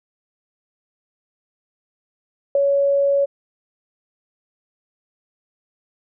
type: tone with ADSR envelope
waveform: sine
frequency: 560 Hz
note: C#5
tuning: 18 cents sharp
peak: -11 dBFS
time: 2.55-3.26 s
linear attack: 3 ms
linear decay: 8 ms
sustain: -3 dB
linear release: 20 ms
effects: none